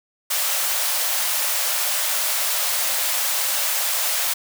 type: high-pass noise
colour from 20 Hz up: white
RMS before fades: -22 dBFS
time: 0.3-4.34 s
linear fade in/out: 10 ms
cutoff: 510 Hz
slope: 96 dB/octave
effects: none